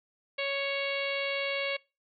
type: harmonic tone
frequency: 555 Hz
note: C#5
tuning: 2 cents sharp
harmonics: 1 / 2 / 3 / 4 / 5 / 6 / 7 / 8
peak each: -33 / -42 / -42 / -34 / -37 / -41 / -43 / -44 dBFS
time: 0.38-1.77 s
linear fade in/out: 10 ms
effects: noise-tail reverb RT60 0.3 s tail -25 dB re dry + AAC 48 kbps